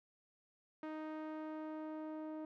sawtooth tone with low-pass filter sweep, 311.1 Hz, D#4, in tune, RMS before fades -45 dBFS, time 0.83-2.45 s, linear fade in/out 2 ms, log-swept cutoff 1700 to 780 Hz, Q 0.86, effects none

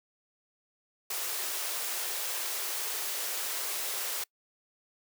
white high-pass noise, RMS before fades -34 dBFS, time 1.1-4.24 s, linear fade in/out 5 ms, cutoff 350 Hz, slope 48 dB/octave, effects noise-tail reverb RT60 0.1 s tail -25 dB re dry

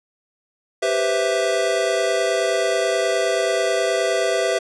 square chord, C major seventh, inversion second, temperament equal, 392 / 493.9 / 523.3 / 659.3 Hz, G4 / B4 / C5 / E5, 0 / 0 / 0 / 0 cents, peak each -25 / -25 / -27 / -22 dBFS, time 0.82-4.59 s, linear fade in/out 10 ms, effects resampled to 22050 Hz

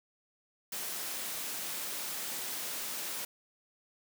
white high-pass noise, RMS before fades -38 dBFS, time 0.72-3.25 s, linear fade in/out 5 ms, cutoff 170 Hz, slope 12 dB/octave, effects none

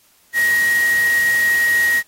sine tone in noise, 1888 Hz, A#6, 22 cents sharp, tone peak -13 dBFS, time 0.33-2.03 s, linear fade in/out 50 ms, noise white, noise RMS -28 dBFS, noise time 0.33-2.03 s, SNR +12 dB, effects white hiss -55 dBFS RMS until 2.07 s + AAC 48 kbps

